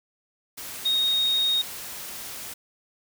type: tone in noise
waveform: sine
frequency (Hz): 3729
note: A#7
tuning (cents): 0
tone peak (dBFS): -20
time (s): 0.85-1.62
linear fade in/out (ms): 10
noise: white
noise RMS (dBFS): -37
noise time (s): 0.57-2.54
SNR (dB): +14
effects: none